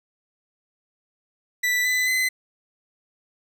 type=tone with pitch steps; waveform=40% pulse; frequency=1975.5 / 2004 / 2033 Hz; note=B6 / B6 / B6; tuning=0 / +25 / +50 cents; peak=-19 dBFS; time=1.63-2.29 s; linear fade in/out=10 ms; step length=220 ms; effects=none